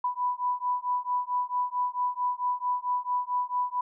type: beating tone pair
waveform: sine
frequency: 987.8 / 992.3 Hz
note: B5 / B5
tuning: 0 / +8 cents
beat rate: 4.5 Hz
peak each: -29 dBFS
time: 0.04-3.81 s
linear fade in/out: 5 ms
effects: none